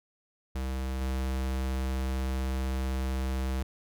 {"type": "tone with level steps", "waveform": "square", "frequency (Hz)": 65.41, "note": "C2", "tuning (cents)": 0, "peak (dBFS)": [-31, -29], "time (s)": [0.55, 3.63], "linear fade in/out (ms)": 5, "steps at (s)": 1.01, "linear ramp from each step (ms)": 2, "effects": []}